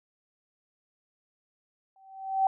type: tone with exponential growth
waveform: sine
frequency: 771 Hz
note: G5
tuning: 29 cents flat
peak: -18 dBFS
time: 1.96-2.47 s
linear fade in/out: 2 ms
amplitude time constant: 110 ms
effects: none